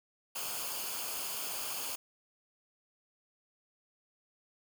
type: noise with comb filter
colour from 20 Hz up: white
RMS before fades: -38 dBFS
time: 0.35-1.96 s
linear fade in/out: 10 ms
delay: 0.52 ms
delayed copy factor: -0.6
effects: none